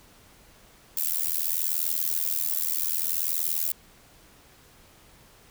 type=noise with amplitude modulation; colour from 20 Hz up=violet; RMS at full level=-23 dBFS; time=0.97-3.72 s; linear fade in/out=2 ms; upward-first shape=sine; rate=80.6 Hz; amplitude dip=100%; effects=pink hiss -55 dBFS RMS until 5.5 s